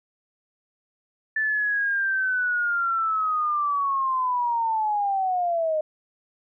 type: linear sweep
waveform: sine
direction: down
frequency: 1760 to 610 Hz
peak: -21 dBFS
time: 1.36-5.81 s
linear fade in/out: 5 ms
effects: none